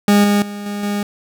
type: tone with level steps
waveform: 40% pulse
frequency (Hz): 204.5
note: G#3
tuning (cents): -26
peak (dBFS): -8 / -11 / -25 / -21 / -17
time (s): 0.08-1.03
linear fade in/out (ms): 2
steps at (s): 0.24 / 0.42 / 0.66 / 0.83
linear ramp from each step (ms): 2
effects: none